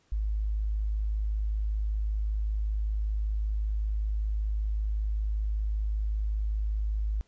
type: tone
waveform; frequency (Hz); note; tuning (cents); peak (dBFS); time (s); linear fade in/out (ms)
sine; 52.6; G#1; +23; -26; 0.12-7.21; 0
effects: pink hiss -68 dBFS RMS until 7.27 s + resampled to 16000 Hz